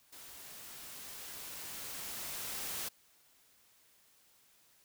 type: noise with level ramp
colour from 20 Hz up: white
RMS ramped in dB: -52 to -39 dBFS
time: 0.12-2.89 s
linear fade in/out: 10 ms
effects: white hiss -67 dBFS RMS until 4.84 s